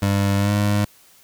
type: tone with pitch glide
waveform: 25% pulse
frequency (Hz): 99.6 to 102.99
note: G2 to G#2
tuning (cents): +28 to -14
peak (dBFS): -13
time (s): 0.02-0.85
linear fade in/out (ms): 5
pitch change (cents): +58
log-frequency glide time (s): 0.38-0.52
effects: white hiss -52 dBFS RMS until 1.23 s